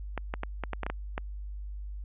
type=clicks; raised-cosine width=0.5 ms; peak=-17 dBFS; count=9; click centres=0.177 / 0.339 / 0.434 / 0.637 / 0.733 / 0.833 / 0.865 / 0.9 / 1.179 s; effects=added 50 Hz sine -36 dBFS peak until 2.04 s + resampled to 8000 Hz